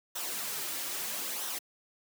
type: noise with flanger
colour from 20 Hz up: white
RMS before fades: -36 dBFS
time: 0.15-1.59 s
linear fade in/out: 10 ms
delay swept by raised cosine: 0.42 to 4.82 ms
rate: 0.77 Hz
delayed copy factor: -0.55
effects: high-pass 200 Hz 12 dB/octave